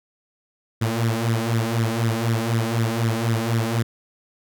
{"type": "tone with flanger", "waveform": "sawtooth", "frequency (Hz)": 114.4, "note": "A#2", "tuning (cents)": -32, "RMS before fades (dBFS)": -22, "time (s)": [0.81, 3.83], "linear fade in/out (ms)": 10, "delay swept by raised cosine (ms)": [0.54, 3.94], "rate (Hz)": 4, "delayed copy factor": 0.75, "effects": []}